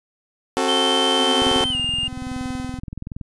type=chord; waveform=20% pulse; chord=F# diminished; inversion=second; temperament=just; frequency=266.4 / 370 / 444 Hz; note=C4 / F#4 / A4; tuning=+31 / 0 / +16 cents; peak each=-18 dBFS; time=0.57-1.64 s; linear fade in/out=0 ms
type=tone with pitch glide; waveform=triangle; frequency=3108 to 2817 Hz; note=G7 to F7; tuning=-16 to +14 cents; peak=-19 dBFS; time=0.68-2.08 s; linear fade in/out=10 ms; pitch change=-170 cents; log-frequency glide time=1.7-1.76 s
type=tone with tremolo; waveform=45% pulse; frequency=255.1 Hz; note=C4; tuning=44 cents flat; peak=-26 dBFS; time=1.18-2.8 s; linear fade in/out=20 ms; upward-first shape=sine; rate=0.98 Hz; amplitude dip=75%
type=click train; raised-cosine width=5 ms; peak=-19 dBFS; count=39; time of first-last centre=1.42-3.212 s; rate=21.2 Hz
effects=resampled to 24000 Hz